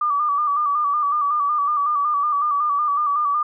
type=tone with vibrato; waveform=sine; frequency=1174.7 Hz; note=D6; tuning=in tune; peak=-17 dBFS; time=0.01-3.43 s; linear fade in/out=5 ms; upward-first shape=square; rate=5.4 Hz; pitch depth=47 cents each way; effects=none